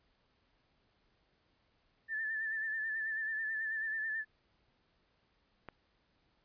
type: tone with vibrato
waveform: sine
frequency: 1764 Hz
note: A6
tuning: 4 cents sharp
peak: -34 dBFS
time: 2.08-4.25 s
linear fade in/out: 50 ms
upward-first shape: sine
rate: 9.2 Hz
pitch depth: 43 cents each way
type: click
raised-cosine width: 0.5 ms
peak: -30 dBFS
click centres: 5.687 s
effects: pink hiss -74 dBFS RMS until 6.44 s + resampled to 11025 Hz